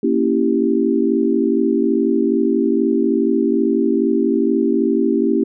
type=chord; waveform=sine; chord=A# diminished seventh; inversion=none; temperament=equal; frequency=233.1 / 277.2 / 329.6 / 392 Hz; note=A#3 / C#4 / E4 / G4; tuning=0 / 0 / 0 / 0 cents; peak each=-19 dBFS; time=0.03-5.44 s; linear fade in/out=5 ms; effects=none